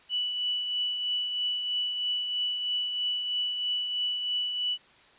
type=tone with tremolo; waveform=sine; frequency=2960 Hz; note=F#7; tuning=in tune; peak=-25 dBFS; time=0.09-4.78 s; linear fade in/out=50 ms; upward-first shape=triangle; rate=3.1 Hz; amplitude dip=45%; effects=white hiss -57 dBFS RMS until 5.18 s + resampled to 8000 Hz